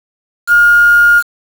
sine tone with quantisation, 1421 Hz, F6, 30 cents sharp, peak -4 dBFS, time 0.47-1.23 s, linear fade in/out 50 ms, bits 4, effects none

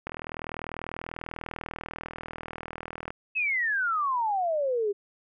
click train, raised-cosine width 0.5 ms, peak -20 dBFS, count 123, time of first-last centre 0.07-3.105 s, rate 40.2 Hz
sine exponential sweep, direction down, 2637 to 393 Hz, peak -24 dBFS, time 3.35-4.93 s, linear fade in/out 20 ms
effects none

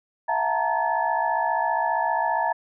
sine tone cluster, 661 / 728 / 875 / 930 / 1722 Hz, E5 / F#5 / A5 / A#5 / A6, +5 / -28 / -10 / -4 / -38 cents, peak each -29 / -29 / -27 / -24 / -31 dBFS, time 0.28-2.53 s, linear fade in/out 10 ms, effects none

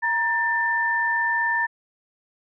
sine tone pair together, 941.3 / 1782 Hz, A#5 / A6, +17 / +22 cents, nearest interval major seventh, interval 1105 cents, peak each -25 / -21 dBFS, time 0.02-1.67 s, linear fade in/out 20 ms, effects none

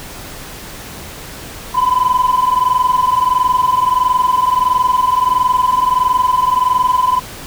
sine tone pair together, 996 / 1017.5 Hz, B5 / C6, +14 / -49 cents, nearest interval unison, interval 37 cents, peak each -12 dBFS, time 1.74-7.2 s, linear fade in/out 20 ms, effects tanh soft clip ceiling -6 dBFS + pink hiss -31 dBFS RMS until 7.46 s

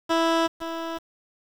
15% pulse tone with echo, 329.6 Hz, E4, in tune, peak -13 dBFS, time 0.09-0.48 s, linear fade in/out 20 ms, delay 510 ms, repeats 1, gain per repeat -11 dB, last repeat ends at 0.99 s, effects low-pass 5000 Hz 12 dB/octave + 7-bit

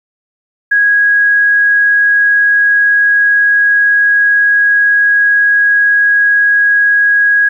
sine tone, 1653 Hz, G#6, 9 cents flat, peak -6 dBFS, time 0.71-7.49 s, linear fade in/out 10 ms, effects 8-bit

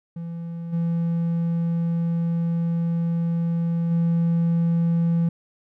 triangle tone with level steps, 168.2 Hz, E3, 35 cents sharp, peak -27 / -18 / -15 dBFS, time 0.16-5.29 s, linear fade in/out 5 ms, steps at 0.72 / 3.9 s, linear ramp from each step 20 ms, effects tanh soft clip ceiling -11 dBFS

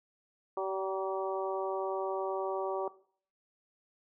harmonic tone with a mistuned harmonic, 191.7 Hz, G3, 38 cents flat, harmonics 2 / 3 / 4 / 5 / 6, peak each -35 / -37 / -38 / -39 / -40 dBFS, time 0.57-2.88 s, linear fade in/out 2 ms, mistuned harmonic 5, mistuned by -19 cents, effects noise-tail reverb RT60 0.5 s tail -18 dB re dry

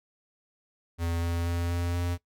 square tone with pitch steps, 84.4 / 85.13 / 85.88 / 86.62 / 87.38 Hz, E2 / F2 / F2 / F2 / F2, +41 / -44 / -29 / -14 / +1 cents, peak -28 dBFS, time 0.98-2.18 s, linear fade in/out 50 ms, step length 240 ms, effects noise-tail reverb RT60 0.1 s tail -17 dB re dry

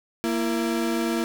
35% pulse tone pair together, 233.1 / 335.4 Hz, A#3 / E4, 0 / +30 cents, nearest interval tritone, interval 630 cents, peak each -24 dBFS, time 0.24-1.24 s, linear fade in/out 0 ms, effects 8-bit

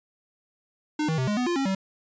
square tone with pitch steps, 303.3 / 159.6 / 129.8 / 208.3 / 248.6 / 348 / 271.8 / 192 Hz, D#4 / D#3 / C3 / G#3 / B3 / F4 / C#4 / G3, -44 / +44 / -13 / +5 / +12 / -6 / -34 / -36 cents, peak -24 dBFS, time 0.99-1.75 s, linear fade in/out 5 ms, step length 95 ms, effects resampled to 16000 Hz

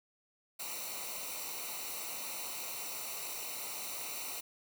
white noise with comb filter, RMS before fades -41 dBFS, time 0.59-4.41 s, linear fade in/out 10 ms, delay 0.6 ms, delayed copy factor -0.8, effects none

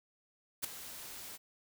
white noise with ADSR envelope, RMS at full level -33 dBFS, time 0.62-1.38 s, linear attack 24 ms, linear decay 6 ms, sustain -14 dB, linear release 29 ms, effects none

